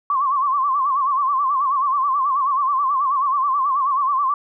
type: tone with vibrato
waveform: sine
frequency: 1100 Hz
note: C#6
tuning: 14 cents flat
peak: -16 dBFS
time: 0.1-4.34 s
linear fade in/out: 2 ms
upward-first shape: sine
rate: 9.3 Hz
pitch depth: 110 cents each way
effects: none